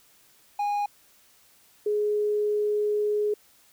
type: tone pair in turn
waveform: triangle / sine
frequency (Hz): 821 / 418.6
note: G#5 / G#4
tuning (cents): -20 / +14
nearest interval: octave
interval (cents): 1166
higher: first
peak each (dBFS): -22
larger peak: neither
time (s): 0.59-0.86 / 1.86-3.34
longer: second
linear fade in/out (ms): 5
effects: white hiss -59 dBFS RMS until 3.72 s